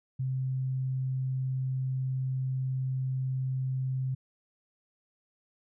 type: tone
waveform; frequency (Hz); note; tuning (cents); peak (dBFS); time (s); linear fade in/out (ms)
sine; 130.81; C3; 0; -28; 0.19-4.15; 10
effects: none